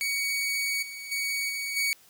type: tone with level steps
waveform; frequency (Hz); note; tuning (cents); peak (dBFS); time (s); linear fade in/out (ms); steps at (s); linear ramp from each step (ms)
sawtooth; 2246; C#7; +22; -23 / -34 / -24 / -27 / -21; 0.01-1.93; 0; 0.82 / 1.11 / 1.49 / 1.76; 10
effects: white hiss -57 dBFS RMS until 2.09 s